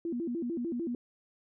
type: tone with vibrato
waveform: sine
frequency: 284.8 Hz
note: C#4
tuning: 47 cents sharp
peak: -31 dBFS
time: 0.05-0.95 s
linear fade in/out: 2 ms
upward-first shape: square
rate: 6.7 Hz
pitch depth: 290 cents each way
effects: none